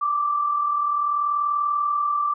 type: tone pair together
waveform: sine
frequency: 1169.5 / 1210 Hz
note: D6 / D#6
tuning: -8 / -49 cents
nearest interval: minor second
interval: 59 cents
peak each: -20 / -30 dBFS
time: 0.01-2.34 s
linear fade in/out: 10 ms
effects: none